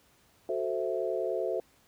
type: chord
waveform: sine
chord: F# half-diminished seventh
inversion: none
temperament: equal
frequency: 370 / 440 / 523.3 / 659.3 Hz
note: F#4 / A4 / C5 / E5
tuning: 0 / 0 / 0 / 0 cents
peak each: -34 dBFS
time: 0.49-1.6 s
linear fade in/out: 2 ms
effects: pink hiss -64 dBFS RMS until 1.87 s + high-pass 60 Hz 12 dB/octave